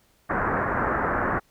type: low-pass noise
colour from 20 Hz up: white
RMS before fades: -25 dBFS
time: 0.29-1.4 s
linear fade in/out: 20 ms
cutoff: 1700 Hz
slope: 48 dB/octave
effects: pink hiss -63 dBFS RMS until 1.5 s